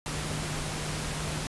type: tone in noise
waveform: sine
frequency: 152.6 Hz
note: D#3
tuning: 33 cents flat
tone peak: -36 dBFS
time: 0.06-1.47 s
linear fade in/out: 0 ms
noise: pink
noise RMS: -34 dBFS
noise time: 0.06-1.47 s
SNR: -5 dB
effects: resampled to 24000 Hz